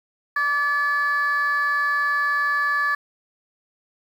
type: tone pair together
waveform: sine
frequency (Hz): 1160 / 1721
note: D6 / A6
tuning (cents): -22 / -39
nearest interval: perfect fifth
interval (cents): 683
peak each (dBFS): -21 / -19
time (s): 0.36-2.95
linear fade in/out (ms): 5
effects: tanh soft clip ceiling -15 dBFS + 8-bit